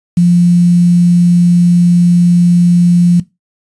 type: tone with quantisation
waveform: sine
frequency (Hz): 174.61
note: F3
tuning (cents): 0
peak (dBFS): -4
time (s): 0.17-3.2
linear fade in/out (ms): 5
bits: 5
effects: noise-tail reverb RT60 0.2 s tail -18 dB re dry + resampled to 22050 Hz